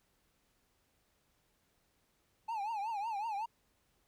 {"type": "tone with vibrato", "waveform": "triangle", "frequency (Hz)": 856, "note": "A5", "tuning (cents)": -48, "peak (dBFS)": -33, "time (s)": [2.48, 3.46], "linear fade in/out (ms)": 10, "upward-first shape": "triangle", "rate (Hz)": 5.4, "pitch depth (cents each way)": 170, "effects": ["pink hiss -75 dBFS RMS until 4.07 s"]}